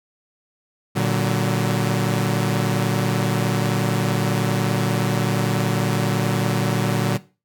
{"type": "chord", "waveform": "sawtooth", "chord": "Bb augmented", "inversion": "none", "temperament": "equal with one note detuned", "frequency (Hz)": [116.54, 146.83, 188.01], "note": ["Bb2", "D3", "F#3"], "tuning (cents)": [0, 0, 28], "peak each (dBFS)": -19, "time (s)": [0.95, 7.18], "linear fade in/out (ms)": 20, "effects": ["noise-tail reverb RT60 0.3 s tail -17 dB re dry"]}